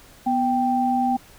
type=tone pair together; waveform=sine; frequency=246.9 / 783.9 Hz; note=B3 / G5; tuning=0 / 0 cents; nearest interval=octave + minor sixth; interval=2000 cents; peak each=-22 / -20 dBFS; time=0.26-1.17 s; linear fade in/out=10 ms; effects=pink hiss -49 dBFS RMS until 1.38 s